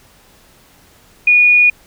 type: tone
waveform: sine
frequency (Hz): 2452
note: D#7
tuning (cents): -26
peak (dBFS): -6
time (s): 1.27-1.7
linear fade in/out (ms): 5
effects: pink hiss -48 dBFS RMS until 1.86 s